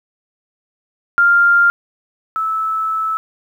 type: tone pair in turn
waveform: sine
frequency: 1396.9 / 1307.7 Hz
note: F6 / E6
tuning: 0 / -14 cents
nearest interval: minor second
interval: 114 cents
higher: first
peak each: -8 / -16 dBFS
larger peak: first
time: 1.18-1.7 / 2.36-3.17 s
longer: second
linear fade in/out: 0 ms
effects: 8-bit